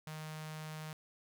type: tone with notch filter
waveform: sawtooth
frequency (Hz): 155.56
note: D#3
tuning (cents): 0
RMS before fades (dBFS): -45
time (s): 0.07-0.93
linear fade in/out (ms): 2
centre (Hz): 330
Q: 0.63
effects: none